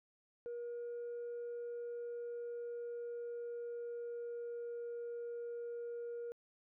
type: tone with pitch glide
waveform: sine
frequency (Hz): 476.5 to 473.2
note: A#4 to A#4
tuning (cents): +38 to +26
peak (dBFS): -39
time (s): 0.46-6.32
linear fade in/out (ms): 0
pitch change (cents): -12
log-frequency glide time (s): 1.28-4.89
effects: tanh soft clip ceiling -39 dBFS